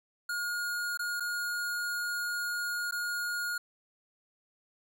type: tone with dropouts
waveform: square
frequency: 1432 Hz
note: F6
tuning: 43 cents sharp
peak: -32 dBFS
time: 0.29-3.58 s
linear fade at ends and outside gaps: 5 ms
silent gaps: 0.974-0.992 / 1.199-1.204 / 2.911-2.922 s
effects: none